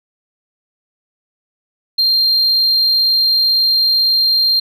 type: tone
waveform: sine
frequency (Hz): 4186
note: C8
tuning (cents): 0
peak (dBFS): -8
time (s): 1.98-4.6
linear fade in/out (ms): 10
effects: tanh soft clip ceiling -9 dBFS